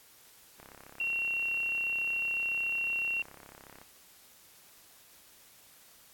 click train, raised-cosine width 0.5 ms, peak -35 dBFS, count 110, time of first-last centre 0.6-3.815 s, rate 33.9 Hz
sine tone, 2738 Hz, F7, 35 cents flat, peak -29 dBFS, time 1-3.22 s, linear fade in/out 2 ms
effects white hiss -58 dBFS RMS until 6.13 s + AAC 64 kbps

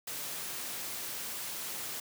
white noise, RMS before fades -39 dBFS, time 0.07-2 s, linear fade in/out 5 ms, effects high-pass 100 Hz 12 dB/octave

